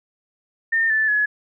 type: tone with pitch steps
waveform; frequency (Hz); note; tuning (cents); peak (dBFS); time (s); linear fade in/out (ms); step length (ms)
sine; 1815 / 1754.2 / 1695.4; A#6 / A6 / G#6; -47 / -6 / +35; -16; 0.72-1.26; 10; 180
effects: none